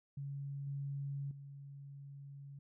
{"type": "tone with level steps", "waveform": "sine", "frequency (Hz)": 140, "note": "C#3", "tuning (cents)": 18, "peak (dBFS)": [-40, -38, -48], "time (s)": [0.17, 2.59], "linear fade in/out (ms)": 5, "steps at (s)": [0.67, 1.31], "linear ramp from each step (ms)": 2, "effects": []}